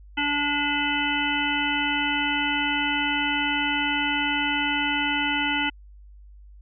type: harmonic tone with a mistuned harmonic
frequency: 290 Hz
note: D4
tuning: 22 cents flat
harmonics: 1 / 3 / 5 / 7 / 9 / 10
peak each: -29 / -29 / -29 / -29 / -29 / -29 dBFS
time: 0.17-5.7 s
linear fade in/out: 10 ms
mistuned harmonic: 10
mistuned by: +63 cents
effects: added 50 Hz sine -44 dBFS peak until 6.61 s